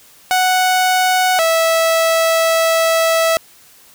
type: tone pair in turn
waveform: sawtooth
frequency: 740 / 654.3 Hz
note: F#5 / E5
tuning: 0 / -13 cents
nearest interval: major second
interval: 213 cents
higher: first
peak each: -8 dBFS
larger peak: neither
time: 0.31-1.39 / 1.39-3.37 s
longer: second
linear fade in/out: 0 ms
effects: white hiss -46 dBFS RMS until 3.94 s